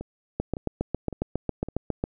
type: two click trains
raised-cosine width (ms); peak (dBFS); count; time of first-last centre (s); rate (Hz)
2; -12 / -21; 13 / 4; 0.4-2.039 / 0.01-1.686; 7.32 / 1.79
effects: none